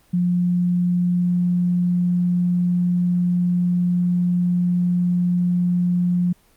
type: tone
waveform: sine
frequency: 177.2 Hz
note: F3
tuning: 25 cents sharp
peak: -16 dBFS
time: 0.13-6.33 s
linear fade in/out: 10 ms
effects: pink hiss -57 dBFS RMS until 6.56 s + Opus 24 kbps